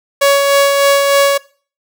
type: tone with tremolo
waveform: sawtooth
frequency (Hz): 560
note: C#5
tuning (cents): +18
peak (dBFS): -3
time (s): 0.21-1.38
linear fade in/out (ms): 10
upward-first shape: sine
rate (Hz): 3.3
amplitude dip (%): 35
effects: noise-tail reverb RT60 0.4 s tail -20 dB re dry